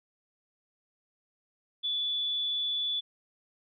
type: tone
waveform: sine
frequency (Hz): 3454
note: A7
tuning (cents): -33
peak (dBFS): -28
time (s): 1.83-3.01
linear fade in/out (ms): 20
effects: none